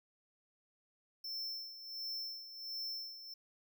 square tone with tremolo, 5340 Hz, E8, 22 cents sharp, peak -39 dBFS, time 1.24-3.34 s, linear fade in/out 5 ms, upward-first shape sine, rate 1.4 Hz, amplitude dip 70%, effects none

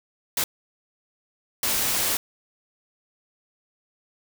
white noise bursts at uneven times, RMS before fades -24 dBFS, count 2, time 0.37-0.44 / 1.63-2.17 s, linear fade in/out 2 ms, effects none

